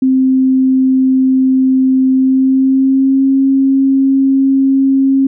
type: tone with pitch glide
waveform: sine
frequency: 261.6 to 269.7 Hz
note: C4 to C#4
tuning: 0 to -47 cents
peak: -7 dBFS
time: 0.02-5.27 s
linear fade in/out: 5 ms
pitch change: +53 cents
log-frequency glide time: 2.12-3.3 s
effects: none